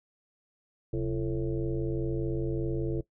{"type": "tone with frequency modulation", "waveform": "sine", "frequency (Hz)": 235, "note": "A#3", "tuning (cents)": 14, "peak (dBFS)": -27, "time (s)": [0.93, 3.01], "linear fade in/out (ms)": 5, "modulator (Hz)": 103, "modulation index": 2.3, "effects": ["noise-tail reverb RT60 0.1 s tail -18 dB re dry"]}